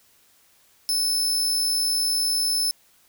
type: tone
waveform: sawtooth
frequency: 5260 Hz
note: E8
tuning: 5 cents flat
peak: -18 dBFS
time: 0.89-2.71 s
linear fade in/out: 0 ms
effects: white hiss -59 dBFS RMS until 3.08 s